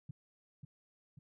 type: tone with echo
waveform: sine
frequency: 140 Hz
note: C#3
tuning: 18 cents sharp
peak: -40 dBFS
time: 0.09-0.11 s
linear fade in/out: 5 ms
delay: 540 ms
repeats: 2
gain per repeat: -5 dB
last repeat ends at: 1.19 s
effects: none